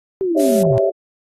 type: linear sweep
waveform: sine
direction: down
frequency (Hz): 392 to 108.9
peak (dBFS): -16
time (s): 0.21-0.78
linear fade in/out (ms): 0
type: chord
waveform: sine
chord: C# diminished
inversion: second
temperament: equal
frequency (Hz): 392 / 554.4 / 659.3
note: G4 / C#5 / E5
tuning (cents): 0 / 0 / 0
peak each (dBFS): -18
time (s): 0.36-0.9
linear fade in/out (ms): 10
type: noise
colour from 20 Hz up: blue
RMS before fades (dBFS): -27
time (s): 0.39-0.63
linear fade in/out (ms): 10
effects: AAC 32 kbps